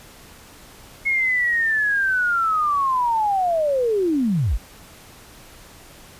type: linear sweep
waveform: sine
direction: down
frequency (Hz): 2180 to 34.6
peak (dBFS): -17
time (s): 1.05-4.58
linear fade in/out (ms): 20
effects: pink hiss -45 dBFS RMS until 6.19 s + resampled to 32000 Hz